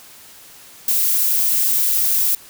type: noise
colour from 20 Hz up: violet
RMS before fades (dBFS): -17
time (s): 0.88-2.35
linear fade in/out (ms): 2
effects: white hiss -43 dBFS RMS until 2.49 s